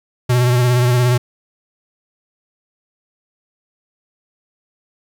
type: tone with vibrato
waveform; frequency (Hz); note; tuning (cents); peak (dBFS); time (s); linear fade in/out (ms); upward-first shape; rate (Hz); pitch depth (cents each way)
square; 123.47; B2; 0; -12; 0.29-1.18; 10; triangle; 17; 42
effects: 9-bit